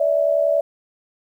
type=tone pair together; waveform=sine; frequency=578 / 648.4 Hz; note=D5 / E5; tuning=-28 / -29 cents; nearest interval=major second; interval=199 cents; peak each=-17 / -19 dBFS; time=0-0.61 s; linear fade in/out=5 ms; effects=9-bit